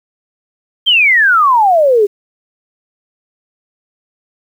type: exponential sweep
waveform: sine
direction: down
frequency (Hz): 3228 to 392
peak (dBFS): -6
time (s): 0.86-2.07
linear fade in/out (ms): 20
effects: 7-bit